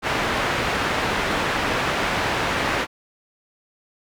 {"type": "low-pass noise", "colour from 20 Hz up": "white", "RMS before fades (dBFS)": -23, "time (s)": [0.02, 2.87], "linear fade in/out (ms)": 50, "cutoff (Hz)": 1900, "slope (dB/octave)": 12, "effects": []}